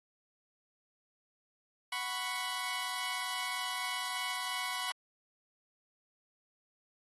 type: chord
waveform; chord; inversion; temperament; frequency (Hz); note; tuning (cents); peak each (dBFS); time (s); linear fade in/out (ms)
15% pulse; F# suspended fourth; none; equal; 740 / 987.8 / 1108.7; F#5 / B5 / C#6; 0 / 0 / 0; -36 / -31 / -33; 1.92-4.92; 5
effects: AAC 32 kbps